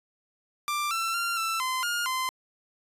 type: tone with pitch steps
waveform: sawtooth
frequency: 1182 / 1342 / 1383 / 1332 / 1031 / 1420 / 1034 Hz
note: D6 / E6 / F6 / E6 / C6 / F6 / C6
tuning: +11 / +31 / -17 / +18 / -26 / +28 / -21 cents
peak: -23 dBFS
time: 0.68-2.29 s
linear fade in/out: 0 ms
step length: 230 ms
effects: resampled to 32000 Hz